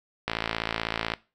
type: click train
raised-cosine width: 0.3 ms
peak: -10 dBFS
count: 49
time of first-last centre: 0.28-1.137 s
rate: 56 Hz
effects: noise-tail reverb RT60 0.3 s tail -20 dB re dry